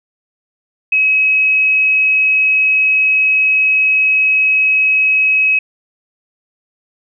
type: tone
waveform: sine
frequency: 2555 Hz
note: D#7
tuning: 45 cents sharp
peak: -9 dBFS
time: 0.92-5.59 s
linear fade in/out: 5 ms
effects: none